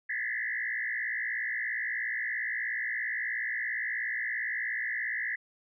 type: tone with frequency modulation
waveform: sine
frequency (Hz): 1864.7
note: A#6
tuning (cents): 0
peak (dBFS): -30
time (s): 0.09-5.36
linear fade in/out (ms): 10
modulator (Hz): 58.5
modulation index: 3.3
effects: none